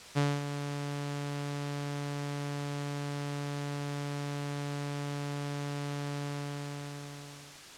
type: tone with ADSR envelope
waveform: sawtooth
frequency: 143.6 Hz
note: D3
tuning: 39 cents flat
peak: -20 dBFS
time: 0.15-7.63 s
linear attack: 27 ms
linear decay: 230 ms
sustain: -10 dB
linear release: 1400 ms
effects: white hiss -48 dBFS RMS until 7.77 s + low-pass 7000 Hz 12 dB/octave